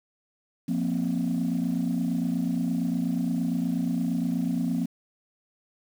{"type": "chord", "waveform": "sine", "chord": "F suspended fourth", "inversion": "none", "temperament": "equal", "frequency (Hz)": [174.61, 233.1, 261.6], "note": ["F3", "Bb3", "C4"], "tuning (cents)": [0, 0, 0], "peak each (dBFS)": -27, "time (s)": [0.68, 4.86], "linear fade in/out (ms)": 10, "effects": ["tanh soft clip ceiling -19 dBFS", "8-bit"]}